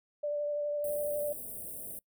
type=tone with vibrato; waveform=sine; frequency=587.3 Hz; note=D5; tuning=in tune; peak=-30 dBFS; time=0.23-1.33 s; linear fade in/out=10 ms; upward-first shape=sine; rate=12 Hz; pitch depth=13 cents each way
type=band-stop noise; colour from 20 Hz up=white; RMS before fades=-42 dBFS; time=0.84-1.99 s; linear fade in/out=2 ms; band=700 to 8500 Hz; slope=96 dB/octave
effects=noise-tail reverb RT60 0.1 s tail -24 dB re dry